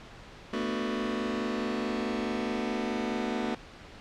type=chord; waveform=sawtooth; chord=B minor seventh; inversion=third; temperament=just; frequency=222.2 / 246.9 / 296.3 / 370.4 Hz; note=A3 / B3 / D4 / F#4; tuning=+17 / 0 / +15 / +2 cents; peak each=-29 / -30 / -33 / -32 dBFS; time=0.53-3.55 s; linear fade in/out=5 ms; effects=pink hiss -48 dBFS RMS until 4 s + low-pass 4000 Hz 12 dB/octave